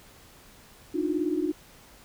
sine tone cluster, 297 / 314.9 / 358.2 Hz, D4 / D#4 / F4, +20 / +21 / +44 cents, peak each -29 dBFS, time 0.94-1.52 s, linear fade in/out 10 ms, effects pink hiss -53 dBFS RMS until 2.04 s

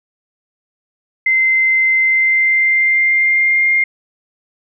sine tone with pitch glide, 2073 to 2117 Hz, C7 to C7, -17 to +20 cents, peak -10 dBFS, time 1.26-3.84 s, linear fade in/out 5 ms, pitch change +37 cents, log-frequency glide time 2.01-3.71 s, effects none

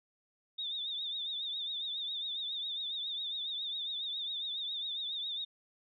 sine tone with vibrato, 3631 Hz, A#7, 46 cents flat, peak -35 dBFS, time 0.58-5.45 s, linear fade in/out 10 ms, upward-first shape triangle, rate 7.3 Hz, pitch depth 97 cents each way, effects none

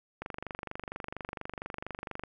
click train, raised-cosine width 0.5 ms, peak -22 dBFS, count 50, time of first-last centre 0.22-2.236 s, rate 24.3 Hz, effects none

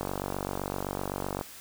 click train, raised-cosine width 1 ms, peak -17 dBFS, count 68, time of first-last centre 0.01-1.412 s, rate 47.8 Hz, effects white hiss -47 dBFS RMS until 1.6 s

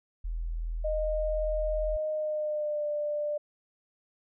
sine tone, 41.2 Hz, E1, in tune, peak -30 dBFS, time 0.24-1.97 s, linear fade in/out 10 ms
sine tone with pitch glide, 618 to 593.2 Hz, D#5 to D5, -12 to +17 cents, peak -28 dBFS, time 0.84-3.38 s, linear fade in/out 10 ms, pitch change -71 cents, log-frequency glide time 2.09-2.87 s
effects none

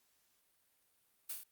blue noise with echo, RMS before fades -40 dBFS, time 1.29-1.33 s, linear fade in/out 10 ms, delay 27 ms, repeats 4, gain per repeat -3 dB, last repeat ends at 1.438 s, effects white hiss -75 dBFS RMS until 1.51 s + Opus 48 kbps

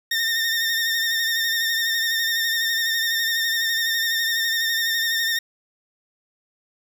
20% pulse tone with vibrato, 1825 Hz, A#6, 37 cents flat, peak -15 dBFS, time 0.11-5.39 s, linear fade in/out 5 ms, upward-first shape sine, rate 12 Hz, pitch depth 35 cents each way, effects none

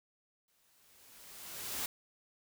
white noise with exponential growth, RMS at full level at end -36 dBFS, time 0.48-1.86 s, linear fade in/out 2 ms, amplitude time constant 300 ms, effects none

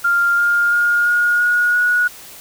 sine tone with pitch steps, 1396.9 / 1409.1 / 1421.3 / 1433.7 / 1446.2 / 1458.7 Hz, F6 / F6 / F6 / F6 / F#6 / F#6, 0 / +15 / +30 / +45 / -40 / -25 cents, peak -12 dBFS, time 0.04-2.08 s, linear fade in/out 10 ms, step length 340 ms, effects white hiss -38 dBFS RMS until 2.4 s

